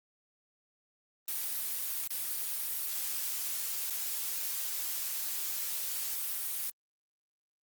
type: noise with dropouts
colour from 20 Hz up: blue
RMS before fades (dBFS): -35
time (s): 1.28-6.7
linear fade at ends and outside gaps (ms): 1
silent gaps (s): 2.075-2.105 / 3.9-3.906
effects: Opus 32 kbps